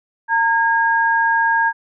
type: tone pair together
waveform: sine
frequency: 914.8 / 1630 Hz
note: A#5 / G#6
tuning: -33 / -33 cents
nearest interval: minor seventh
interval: 1000 cents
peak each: -16 dBFS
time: 0.28-1.73 s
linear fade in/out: 50 ms
effects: none